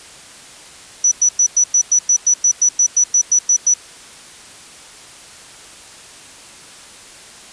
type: tone bursts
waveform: sine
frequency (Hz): 5920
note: F#8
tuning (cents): 0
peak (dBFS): -9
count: 16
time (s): 1.04-3.74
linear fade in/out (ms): 5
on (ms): 75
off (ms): 100
effects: white hiss -39 dBFS RMS until 7.52 s + resampled to 22050 Hz